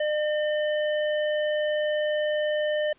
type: tone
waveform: square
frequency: 604 Hz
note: D5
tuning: 48 cents sharp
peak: -24 dBFS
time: 0-2.93 s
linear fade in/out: 5 ms
effects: pink hiss -62 dBFS RMS until 2.98 s + resampled to 8000 Hz